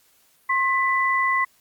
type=tone pair together; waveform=sine; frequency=1069 / 1991.4 Hz; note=C6 / B6; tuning=+37 / +14 cents; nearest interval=major seventh; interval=1077 cents; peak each=-21 dBFS; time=0.49-1.45 s; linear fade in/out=10 ms; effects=white hiss -60 dBFS RMS until 1.6 s + Opus 48 kbps